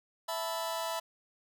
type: chord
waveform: sawtooth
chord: E suspended fourth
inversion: none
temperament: just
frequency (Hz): 659.3 / 879 / 988.9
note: E5 / A5 / B5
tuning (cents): 0 / -2 / +2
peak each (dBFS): -32 / -37 / -33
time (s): 0.28-1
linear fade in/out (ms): 10
effects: none